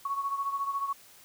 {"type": "beating tone pair", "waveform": "sine", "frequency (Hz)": [1108.7, 1122.7], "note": ["C#6", "C#6"], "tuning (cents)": [0, 22], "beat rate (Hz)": 14, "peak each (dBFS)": [-30, -36], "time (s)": [0.05, 0.93], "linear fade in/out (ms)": 5, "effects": ["white hiss -55 dBFS RMS until 1.24 s"]}